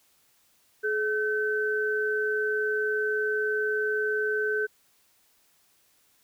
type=tone pair together; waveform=sine; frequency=425.9 / 1531 Hz; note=G#4 / G6; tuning=+44 / -41 cents; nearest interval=octave + minor seventh; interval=2215 cents; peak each=-27 dBFS; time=0.83-4.67 s; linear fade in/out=20 ms; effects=white hiss -65 dBFS RMS until 6.23 s